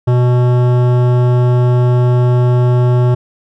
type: tone with hard clipping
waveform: sine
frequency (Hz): 123.47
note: B2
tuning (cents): 0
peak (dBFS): -10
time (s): 0.07-3.15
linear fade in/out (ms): 10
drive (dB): 15
effects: none